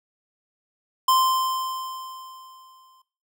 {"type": "tone with exponential decay", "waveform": "square", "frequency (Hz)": 1041, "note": "C6", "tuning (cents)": -9, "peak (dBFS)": -16, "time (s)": [1.08, 3.02], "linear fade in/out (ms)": 5, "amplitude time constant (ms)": 420, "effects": ["noise-tail reverb RT60 0.4 s tail -18 dB re dry"]}